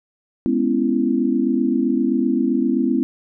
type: chord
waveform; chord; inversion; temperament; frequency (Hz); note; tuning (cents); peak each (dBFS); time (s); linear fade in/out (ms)
sine; C# minor seventh; second; just; 207.9 / 249.5 / 277.2 / 332.6; G#3 / B3 / C#4 / E4; +2 / +18 / 0 / +16; -24 / -19 / -22 / -22; 0.46-3.03; 0
effects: none